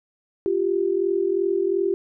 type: tone pair together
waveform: sine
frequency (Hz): 349.2 / 392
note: F4 / G4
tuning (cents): 0 / 0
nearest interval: major second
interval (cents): 200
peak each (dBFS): -23 / -21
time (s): 0.46-1.94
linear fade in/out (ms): 0
effects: none